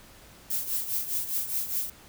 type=noise with tremolo; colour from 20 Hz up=violet; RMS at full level=-27 dBFS; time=0.5-1.9 s; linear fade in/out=5 ms; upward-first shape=triangle; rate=4.9 Hz; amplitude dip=75%; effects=pink hiss -52 dBFS RMS until 2.08 s